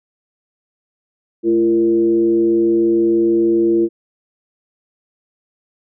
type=tone with frequency modulation; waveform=sine; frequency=341.3 Hz; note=F4; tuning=40 cents flat; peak=-11 dBFS; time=1.43-3.89 s; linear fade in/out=50 ms; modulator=123 Hz; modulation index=0.51; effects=none